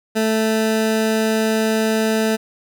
20% pulse tone, 220 Hz, A3, in tune, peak -11 dBFS, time 0.15-2.37 s, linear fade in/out 20 ms, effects none

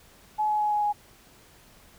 sine tone with pitch steps, 852 / 846.6 / 841.2 / 835.9 / 830.6 Hz, G#5 / G#5 / G#5 / G#5 / G#5, +44 / +33 / +22 / +11 / 0 cents, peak -22 dBFS, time 0.38-0.93 s, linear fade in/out 20 ms, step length 110 ms, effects pink hiss -55 dBFS RMS until 1.98 s

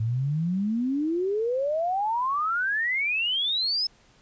sine exponential sweep, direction up, 107.3 to 5270 Hz, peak -23 dBFS, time 0-3.87 s, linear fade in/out 5 ms, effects pink hiss -59 dBFS RMS until 4.21 s + resampled to 16000 Hz

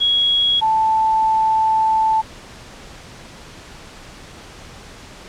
sine tone pair in turn, 3322 / 879.9 Hz, G#7 / A5, 0 / 0 cents, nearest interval octave + major seventh, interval 2300 cents, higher first, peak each -13 / -13 dBFS, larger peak neither, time 0-0.61 / 0.61-2.22 s, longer second, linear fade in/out 20 ms, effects pink hiss -39 dBFS RMS until 5.28 s + low-pass 7000 Hz 12 dB/octave

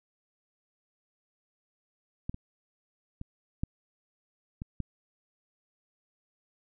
clicks, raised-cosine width 5 ms, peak -20 / -27 / -26 / -17 / -24 / -20 dBFS, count 6, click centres 2.295 / 2.344 / 3.214 / 3.635 / 4.619 / 4.803 s, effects none

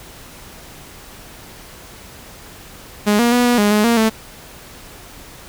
sawtooth tone with pitch steps, 207.8 / 237.6 / 244.2 / 242.5 / 206.6 / 210.6 / 233.8 / 221.1 Hz, G#3 / A#3 / B3 / B3 / G#3 / G#3 / A#3 / A3, +1 / +33 / -19 / -31 / -9 / +24 / +5 / +9 cents, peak -8 dBFS, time 3.06-4.1 s, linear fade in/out 20 ms, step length 130 ms, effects pink hiss -39 dBFS RMS until 5.48 s

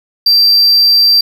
triangle tone, 4699 Hz, D8, in tune, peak -4 dBFS, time 0.26-1.21 s, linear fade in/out 5 ms, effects 7-bit

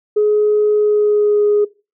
sine tone with pitch glide, 420.9 to 415.1 Hz, G#4 to G#4, +23 to -1 cents, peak -9 dBFS, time 0.16-1.65 s, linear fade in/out 10 ms, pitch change -24 cents, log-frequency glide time 0.75-1.44 s, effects noise-tail reverb RT60 0.3 s tail -21 dB re dry + tanh soft clip ceiling -6 dBFS

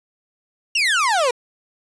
30% pulse exponential sweep, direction down, 2900 to 466.2 Hz, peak -13 dBFS, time 0.75-1.31 s, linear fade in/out 5 ms, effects resampled to 22050 Hz

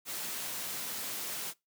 white high-pass noise, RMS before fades -38 dBFS, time 0.05-1.54 s, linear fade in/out 50 ms, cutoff 110 Hz, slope 48 dB/octave, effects noise-tail reverb RT60 0.2 s tail -22 dB re dry

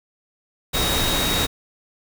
sine tone in noise, 3774 Hz, A#7, 21 cents sharp, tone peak -24 dBFS, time 0.73-1.47 s, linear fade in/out 20 ms, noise pink, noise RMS -22 dBFS, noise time 0.73-1.47 s, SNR -5 dB, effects none

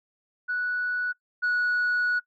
sine tone pair in turn, 1475 / 1465.7 Hz, F#6 / F#6, -6 / -17 cents, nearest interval unison, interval 11 cents, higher first, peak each -24 / -20 dBFS, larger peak second, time 0.48-1.13 / 1.42-2.2 s, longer second, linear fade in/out 20 ms, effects noise-tail reverb RT60 0.1 s tail -21 dB re dry + tanh soft clip ceiling -20 dBFS

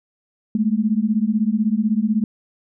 sine beating tone pair, 207.7 / 223.7 Hz, G#3 / A3, 0 / +29 cents, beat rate 16 Hz, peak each -19 / -19 dBFS, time 0.55-2.24 s, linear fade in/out 2 ms, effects none

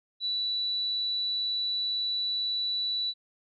sine tone, 3951 Hz, B7, in tune, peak -27 dBFS, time 0.2-3.14 s, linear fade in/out 50 ms, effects none

